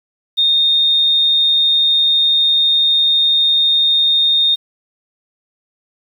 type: tone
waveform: sine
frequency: 3674 Hz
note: A#7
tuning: 26 cents flat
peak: -10 dBFS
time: 0.37-4.56 s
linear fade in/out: 20 ms
effects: 7-bit